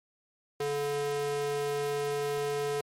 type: tone with high-pass filter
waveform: square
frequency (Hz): 144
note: D3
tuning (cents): -34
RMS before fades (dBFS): -31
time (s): 0.6-2.81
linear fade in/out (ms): 5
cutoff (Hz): 350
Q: 3.1
effects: MP3 64 kbps